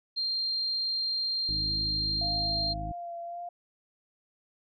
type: tone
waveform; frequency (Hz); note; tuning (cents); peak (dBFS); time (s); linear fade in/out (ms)
sine; 4186; C8; 0; -27; 0.16-2.74; 20
type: harmonic tone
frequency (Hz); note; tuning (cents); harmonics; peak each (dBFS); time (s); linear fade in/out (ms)
52.8; G#1; +29; 1 / 2 / 3 / 4 / 5 / 6; -36 / -40 / -41 / -49 / -49 / -44; 1.49-2.92; 0
type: tone with vibrato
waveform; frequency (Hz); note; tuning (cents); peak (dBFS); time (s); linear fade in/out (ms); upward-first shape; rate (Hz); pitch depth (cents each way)
sine; 691; F5; -19; -35; 2.21-3.49; 5; sine; 1.8; 20
effects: MP3 64 kbps